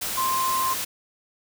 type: tone in noise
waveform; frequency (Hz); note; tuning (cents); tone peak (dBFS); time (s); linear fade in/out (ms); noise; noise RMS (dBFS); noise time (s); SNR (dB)
sine; 1046.5; C6; 0; -22; 0.17-0.74; 10; white; -29; 0.01-0.85; +4
effects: none